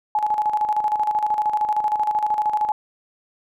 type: tone with tremolo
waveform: sine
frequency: 848 Hz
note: G#5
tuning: 36 cents sharp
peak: -16 dBFS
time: 0.15-2.72 s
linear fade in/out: 2 ms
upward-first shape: square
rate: 13 Hz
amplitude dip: 60%
effects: none